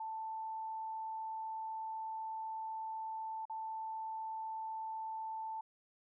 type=tone with dropouts; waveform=sine; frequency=884 Hz; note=A5; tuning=8 cents sharp; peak=-39 dBFS; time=0-5.61 s; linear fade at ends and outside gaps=5 ms; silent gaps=3.454-3.497 s; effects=none